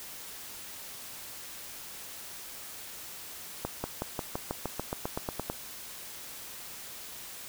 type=accelerating click train; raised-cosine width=1 ms; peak=-17 dBFS; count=14; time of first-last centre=3.65-5.499 s; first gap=190 ms; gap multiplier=0.95; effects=white hiss -44 dBFS RMS until 7.48 s